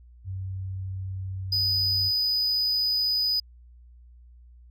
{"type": "tone with pitch glide", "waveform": "sine", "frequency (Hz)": [94.8, 93.66], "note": ["F#2", "F#2"], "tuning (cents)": [43, 22], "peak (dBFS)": -30, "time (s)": [0.24, 2.12], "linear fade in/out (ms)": 50, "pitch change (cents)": -21, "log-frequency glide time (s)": [1.54, 1.71]}
{"type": "tone", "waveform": "triangle", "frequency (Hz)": 4978, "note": "D#8", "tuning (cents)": 0, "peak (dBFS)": -21, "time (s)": [1.52, 3.4], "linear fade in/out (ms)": 5}
{"effects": ["added 60 Hz sine -48 dBFS peak until 4.7 s"]}